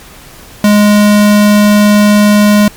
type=tone; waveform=square; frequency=207.7 Hz; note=G#3; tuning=in tune; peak=-4 dBFS; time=0.64-2.68 s; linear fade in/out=2 ms; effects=pink hiss -34 dBFS RMS until 2.76 s + MP3 96 kbps